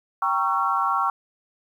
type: chord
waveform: sine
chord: G diminished seventh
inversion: none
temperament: equal with one note detuned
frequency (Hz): 784 / 932.3 / 1108.7 / 1351.7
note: G5 / Bb5 / Db6 / Fb6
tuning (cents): 0 / 0 / 0 / +43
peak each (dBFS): -27 / -28 / -23 / -25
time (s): 0.22-1.1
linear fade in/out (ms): 2
effects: 9-bit